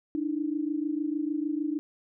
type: tone pair together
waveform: sine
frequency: 293.8 / 320.4 Hz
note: D4 / E4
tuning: +1 / -49 cents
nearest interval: major second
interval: 150 cents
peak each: -29 / -31 dBFS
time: 0.15-1.79 s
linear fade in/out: 0 ms
effects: none